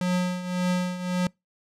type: tone with tremolo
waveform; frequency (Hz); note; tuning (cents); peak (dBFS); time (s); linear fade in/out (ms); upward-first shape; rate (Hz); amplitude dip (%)
square; 180.6; F#3; -42; -21; 0.01-1.27; 2; triangle; 1.8; 75
effects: noise-tail reverb RT60 0.2 s tail -26 dB re dry + low-pass 9000 Hz 12 dB/octave